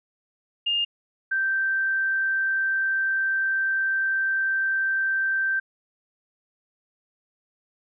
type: tone pair in turn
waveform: sine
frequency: 2822 / 1562.9 Hz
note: F7 / G6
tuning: +17 / -6 cents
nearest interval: minor seventh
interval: 1023 cents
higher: first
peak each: -21 dBFS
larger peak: neither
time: 0.66-0.85 / 1.31-5.6 s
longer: second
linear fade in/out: 10 ms
effects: none